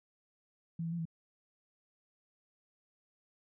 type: tone with pitch steps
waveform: sine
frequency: 166.2 / 165.3 / 170.9 / 163.9 Hz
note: E3 / E3 / F3 / E3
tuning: +15 / +5 / -37 / -10 cents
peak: -34 dBFS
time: 0.79-1.054 s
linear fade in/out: 5 ms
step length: 66 ms
effects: none